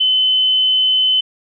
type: tone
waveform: sine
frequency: 3040 Hz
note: F#7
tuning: 46 cents sharp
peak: -11 dBFS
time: 0-1.21 s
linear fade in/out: 10 ms
effects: none